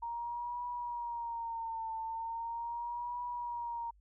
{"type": "tone with vibrato", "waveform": "sine", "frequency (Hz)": 932.3, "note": "A#5", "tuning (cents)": 0, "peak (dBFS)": -36, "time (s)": [0.02, 3.91], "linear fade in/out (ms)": 10, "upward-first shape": "triangle", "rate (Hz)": 0.39, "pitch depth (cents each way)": 75, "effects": ["added 50 Hz sine -61 dBFS peak until 4 s"]}